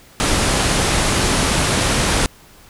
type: low-pass noise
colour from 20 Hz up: pink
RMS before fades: -17 dBFS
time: 0.2-2.26 s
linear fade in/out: 0 ms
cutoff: 11000 Hz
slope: 96 dB/octave
effects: pink hiss -46 dBFS RMS until 2.69 s